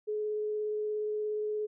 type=tone with vibrato; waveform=sine; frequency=424.4 Hz; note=G#4; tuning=38 cents sharp; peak=-30 dBFS; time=0.07-1.67 s; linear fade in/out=20 ms; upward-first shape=triangle; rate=17 Hz; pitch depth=10 cents each way; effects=none